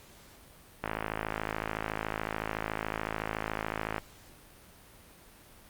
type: click train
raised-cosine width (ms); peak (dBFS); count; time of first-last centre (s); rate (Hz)
0.5; -16; 170; 0.84-3.981; 53.8
effects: pink hiss -55 dBFS RMS until 5.69 s + Opus 48 kbps